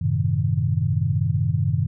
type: chord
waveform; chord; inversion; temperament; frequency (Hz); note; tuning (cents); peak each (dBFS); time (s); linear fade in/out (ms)
sine; F# diminished seventh; none; equal with one note detuned; 94.44 / 110 / 130.81 / 155.56; F#2 / A2 / C3 / Eb3; +36 / 0 / 0 / 0; -24; 0.01-1.87; 10
effects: none